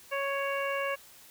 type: harmonic tone with a mistuned harmonic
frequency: 554.4 Hz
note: C#5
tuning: in tune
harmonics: 1 / 2 / 3 / 4 / 5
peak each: -32 / -35 / -37 / -38 / -39 dBFS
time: 0.11-0.96 s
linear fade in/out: 20 ms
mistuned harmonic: 4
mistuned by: +16 cents
effects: white hiss -54 dBFS RMS until 1.3 s